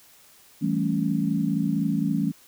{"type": "chord", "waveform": "sine", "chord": "A dominant seventh", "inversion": "second", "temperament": "equal", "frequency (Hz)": [164.81, 196, 220, 277.2], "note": ["E3", "G3", "A3", "C#4"], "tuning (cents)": [0, 0, 0, 0], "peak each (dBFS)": -27, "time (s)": [0.61, 2.32], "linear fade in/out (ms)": 20, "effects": ["white hiss -54 dBFS RMS until 2.47 s"]}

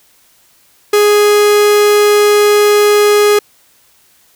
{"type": "tone", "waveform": "45% pulse", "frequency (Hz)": 415.3, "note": "G#4", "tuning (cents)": 0, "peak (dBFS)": -6, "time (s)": [0.93, 3.39], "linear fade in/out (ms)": 5, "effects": ["white hiss -50 dBFS RMS until 4.35 s"]}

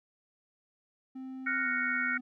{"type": "tone with pitch glide", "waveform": "triangle", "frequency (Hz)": [261.6, 250.9], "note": ["C4", "B3"], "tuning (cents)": [0, 28], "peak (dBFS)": -37, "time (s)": [1.15, 2.21], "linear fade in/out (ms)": 10, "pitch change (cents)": -72, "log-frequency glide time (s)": [1.63, 1.68]}
{"type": "chord", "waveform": "sine", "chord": "Gb major seventh", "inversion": "third", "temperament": "equal", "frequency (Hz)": [1396.9, 1480, 1864.7, 2217], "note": ["F6", "Gb6", "Bb6", "Db7"], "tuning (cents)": [0, 0, 0, 0], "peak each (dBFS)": -34, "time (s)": [1.46, 2.18], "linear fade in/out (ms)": 10}
{"effects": []}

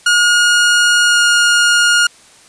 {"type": "tone with pitch glide", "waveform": "sawtooth", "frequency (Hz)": [1434, 1425.7], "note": ["F6", "F6"], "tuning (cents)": [45, 35], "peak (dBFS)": -5, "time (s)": [0.06, 2.07], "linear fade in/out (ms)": 5, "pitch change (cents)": -10, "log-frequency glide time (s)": [1.06, 1.2], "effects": ["white hiss -44 dBFS RMS until 2.48 s", "resampled to 22050 Hz"]}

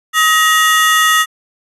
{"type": "ring-modulated tone", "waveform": "35% pulse", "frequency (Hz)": 1579, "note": "G6", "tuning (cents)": 12, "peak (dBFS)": -4, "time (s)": [0.13, 1.26], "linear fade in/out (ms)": 50, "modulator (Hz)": 311, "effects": ["resampled to 32000 Hz"]}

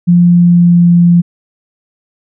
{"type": "tone with pitch glide", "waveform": "sine", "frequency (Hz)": [174.61, 173], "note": ["F3", "F3"], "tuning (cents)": [0, -16], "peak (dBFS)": -3, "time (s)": [0.07, 1.22], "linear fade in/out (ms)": 20, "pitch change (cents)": -16, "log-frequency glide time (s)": [0.22, 0.9], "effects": []}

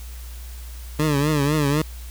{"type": "tone with vibrato", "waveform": "20% pulse", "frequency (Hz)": 147.4, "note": "D3", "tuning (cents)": 7, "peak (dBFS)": -13, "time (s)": [0.99, 1.82], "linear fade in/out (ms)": 5, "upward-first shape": "triangle", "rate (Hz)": 4, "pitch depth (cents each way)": 120, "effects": ["added 60 Hz sine -33 dBFS peak until 2.1 s", "white hiss -45 dBFS RMS until 2.1 s"]}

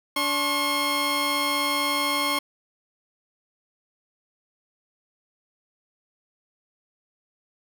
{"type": "tone pair together", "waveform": "15% pulse", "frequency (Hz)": [288.3, 1077], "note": ["D4", "C6"], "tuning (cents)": [-32, 50], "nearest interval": "octave + major seventh", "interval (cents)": 2282, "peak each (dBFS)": [-22, -17], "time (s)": [0.16, 2.39], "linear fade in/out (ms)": 5, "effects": []}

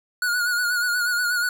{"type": "tone with vibrato", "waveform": "square", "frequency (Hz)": 1450, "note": "F#6", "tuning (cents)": -35, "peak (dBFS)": -21, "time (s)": [0.22, 1.49], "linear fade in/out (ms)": 2, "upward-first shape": "sine", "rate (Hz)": 8.3, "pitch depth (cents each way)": 46, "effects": []}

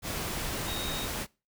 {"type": "tone in noise", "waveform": "sine", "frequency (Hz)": 3745, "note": "A#7", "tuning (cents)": 7, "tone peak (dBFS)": -37, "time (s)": [0.65, 1.08], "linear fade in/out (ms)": 50, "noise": "pink", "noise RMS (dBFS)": -34, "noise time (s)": [0.02, 1.27], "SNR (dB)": -6, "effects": ["noise-tail reverb RT60 0.3 s tail -23 dB re dry"]}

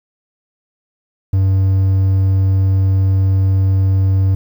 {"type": "tone", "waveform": "triangle", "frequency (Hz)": 95.8, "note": "G2", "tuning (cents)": -39, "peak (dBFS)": -8, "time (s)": [1.33, 4.35], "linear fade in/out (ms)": 5, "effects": ["8-bit"]}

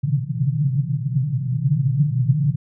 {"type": "band-pass noise", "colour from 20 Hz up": "white", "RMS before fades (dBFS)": -20, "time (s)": [0.03, 2.56], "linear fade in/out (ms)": 10, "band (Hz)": [120, 160], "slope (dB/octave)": 96, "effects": []}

